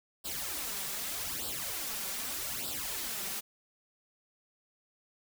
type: noise with flanger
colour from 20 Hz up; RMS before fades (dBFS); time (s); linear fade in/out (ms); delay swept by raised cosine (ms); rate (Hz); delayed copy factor
white; -37; 0.24-3.41; 20; 0.23 to 5.23; 0.82; +0.75
effects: none